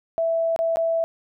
sine tone with dropouts, 660 Hz, E5, 2 cents sharp, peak -19 dBFS, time 0.18-1.04 s, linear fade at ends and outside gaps 0 ms, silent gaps 0.562-0.59 / 0.759-0.77 s, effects none

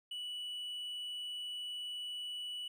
triangle tone, 2953 Hz, F#7, 4 cents flat, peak -38 dBFS, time 0.11-2.68 s, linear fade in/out 5 ms, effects none

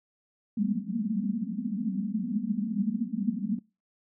pink band-pass noise, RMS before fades -30 dBFS, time 0.57-3.59 s, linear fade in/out 5 ms, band 190 to 240 Hz, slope 96 dB/octave, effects noise-tail reverb RT60 0.3 s tail -24 dB re dry

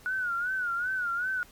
sine tone with vibrato, 1455 Hz, F#6, 29 cents flat, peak -27 dBFS, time 0.06-1.43 s, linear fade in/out 0 ms, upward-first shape sine, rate 2.6 Hz, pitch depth 100 cents each way, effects pink hiss -55 dBFS RMS until 1.51 s + MP3 96 kbps

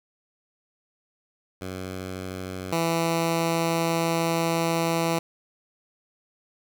10% pulse tone pair in turn, 93.2 / 166.06 Hz, F#2 / E3, +13 / +13 cents, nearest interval minor seventh, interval 1000 cents, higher second, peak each -24 / -14 dBFS, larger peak second, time 1.61-2.72 / 2.72-5.19 s, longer second, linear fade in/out 5 ms, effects none

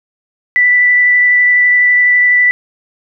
sine tone with vibrato, 1975.5 Hz, B6, in tune, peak -6 dBFS, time 0.56-2.51 s, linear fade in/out 0 ms, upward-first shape sine, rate 12 Hz, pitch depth 8 cents each way, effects none

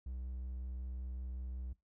triangle tone with vibrato, 63.1 Hz, B1, 38 cents sharp, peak -38 dBFS, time 0.06-1.73 s, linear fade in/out 5 ms, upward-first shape triangle, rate 5.4 Hz, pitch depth 14 cents each way, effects noise-tail reverb RT60 0.2 s tail -21 dB re dry

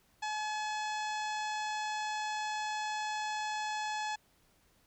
harmonic tone, 853 Hz, G#5, 46 cents sharp, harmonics 1 / 2 / 3 / 4 / 5 / 6 / 7 / 8 / 9, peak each -35 / -41 / -45 / -47 / -49 / -51 / -52 / -53 / -54 dBFS, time 0.22-4.16 s, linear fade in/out 10 ms, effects pink hiss -69 dBFS RMS until 4.86 s

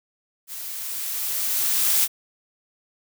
blue noise with level ramp, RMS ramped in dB -35 to -18 dBFS, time 0.47-2.08 s, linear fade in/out 50 ms, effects none

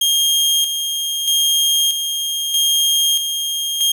sawtooth tone with tremolo, 3227 Hz, G7, 50 cents sharp, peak -10 dBFS, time 0.01-3.92 s, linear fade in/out 5 ms, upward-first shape square, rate 0.79 Hz, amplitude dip 50%, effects none

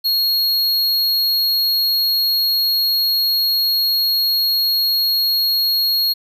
square tone, 4297 Hz, C8, 45 cents sharp, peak -15 dBFS, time 0.04-6.14 s, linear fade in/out 20 ms, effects none

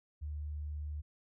sine tone, 74.6 Hz, D2, 28 cents sharp, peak -37 dBFS, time 0.21-1.02 s, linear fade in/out 20 ms, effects none

